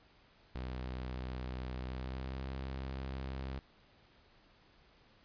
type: tone with pitch glide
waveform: sawtooth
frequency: 63.2 to 66.15 Hz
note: B1 to C2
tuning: +41 to +20 cents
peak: -35 dBFS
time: 0.55-3.59 s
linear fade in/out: 0 ms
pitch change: +79 cents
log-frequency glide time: 1.81-2.45 s
effects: pink hiss -65 dBFS RMS until 5.24 s + resampled to 11025 Hz